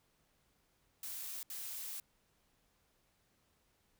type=noise bursts at uneven times; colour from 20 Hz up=blue; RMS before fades=-44 dBFS; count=2; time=1.03-1.43 / 1.5-2 s; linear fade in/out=2 ms; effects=pink hiss -75 dBFS RMS until 3.99 s